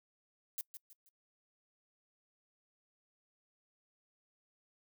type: noise with echo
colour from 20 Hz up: violet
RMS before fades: -39 dBFS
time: 0.58-0.61 s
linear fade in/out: 0 ms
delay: 160 ms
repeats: 3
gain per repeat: -9 dB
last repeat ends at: 1.09 s
effects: noise-tail reverb RT60 0.1 s tail -24 dB re dry

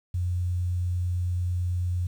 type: tone with quantisation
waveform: sine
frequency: 89.1 Hz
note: F2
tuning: 35 cents sharp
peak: -24 dBFS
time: 0.14-2.07 s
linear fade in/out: 5 ms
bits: 9
effects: none

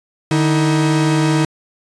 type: tone pair together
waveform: 45% pulse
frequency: 151.02 / 320 Hz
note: D3 / D#4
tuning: +49 / +49 cents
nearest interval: octave + minor second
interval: 1300 cents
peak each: -15 / -16 dBFS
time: 0.31-1.45 s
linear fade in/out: 2 ms
effects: resampled to 22050 Hz

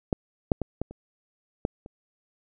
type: clicks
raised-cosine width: 2 ms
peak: -10 / -6 / -15 / -15 / -28 / -11 / -28 dBFS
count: 7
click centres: 0.128 / 0.518 / 0.617 / 0.816 / 0.91 / 1.651 / 1.861 s
effects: none

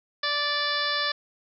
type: harmonic tone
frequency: 584 Hz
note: D5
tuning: 10 cents flat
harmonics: 1 / 2 / 3 / 4 / 5 / 6 / 7 / 8 / 9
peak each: -35 / -31 / -29 / -38 / -40 / -31 / -34 / -33 / -35 dBFS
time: 0.23-1.12 s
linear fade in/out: 5 ms
effects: none

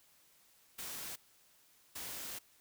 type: noise bursts at uneven times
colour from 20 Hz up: white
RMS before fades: -44 dBFS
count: 2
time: 0.78-1.16 / 1.95-2.39 s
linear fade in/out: 10 ms
effects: white hiss -67 dBFS RMS until 2.6 s

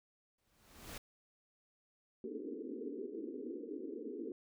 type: noise with exponential growth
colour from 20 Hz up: pink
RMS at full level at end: -44 dBFS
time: 0.38-0.98 s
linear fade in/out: 5 ms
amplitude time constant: 130 ms
type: band-pass noise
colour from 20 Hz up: white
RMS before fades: -44 dBFS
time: 2.24-4.32 s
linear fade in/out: 2 ms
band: 230 to 460 Hz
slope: 96 dB/octave
effects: none

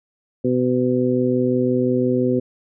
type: harmonic tone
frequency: 125.8 Hz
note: B2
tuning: 32 cents sharp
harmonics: 1 / 2 / 3 / 4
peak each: -25 / -19 / -21 / -23 dBFS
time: 0.44-2.4 s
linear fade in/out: 10 ms
effects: none

